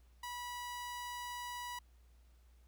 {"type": "tone", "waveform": "sawtooth", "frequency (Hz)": 976, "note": "B5", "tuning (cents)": -21, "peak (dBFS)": -38, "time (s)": [0.23, 1.79], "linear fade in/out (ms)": 5, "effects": ["added 60 Hz sine -61 dBFS peak until 2.67 s", "pink hiss -75 dBFS RMS until 2.67 s"]}